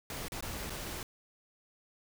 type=noise with dropouts; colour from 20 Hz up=pink; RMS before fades=-40 dBFS; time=0.1-1.03 s; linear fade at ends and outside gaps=1 ms; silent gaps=0.283-0.32 / 0.408-0.425 / 0.697-0.703 s; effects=none